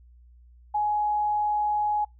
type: tone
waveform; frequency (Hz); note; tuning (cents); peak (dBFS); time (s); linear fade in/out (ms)
sine; 838; G#5; +15; -22; 0.74-2.05; 10
effects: noise-tail reverb RT60 0.2 s tail -25 dB re dry + added 60 Hz sine -50 dBFS peak until 2.19 s